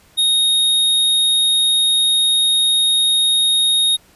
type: tone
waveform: square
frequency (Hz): 3729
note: A#7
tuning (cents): 0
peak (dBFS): -13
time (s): 0.17-3.97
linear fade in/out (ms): 20
effects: pink hiss -51 dBFS RMS until 4.15 s + resampled to 32000 Hz